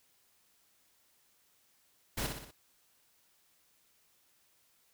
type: noise with echo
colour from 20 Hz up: pink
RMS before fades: -35 dBFS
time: 2.17-2.27 s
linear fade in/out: 10 ms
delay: 61 ms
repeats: 4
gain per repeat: -5 dB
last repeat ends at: 2.514 s
effects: white hiss -70 dBFS RMS until 4.93 s